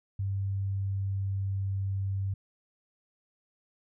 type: tone with pitch glide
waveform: sine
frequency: 98 to 97.38 Hz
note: G2 to G2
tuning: 0 to -11 cents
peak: -28 dBFS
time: 0.19-2.34 s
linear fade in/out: 5 ms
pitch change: -11 cents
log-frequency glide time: 0.35-1.76 s
effects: none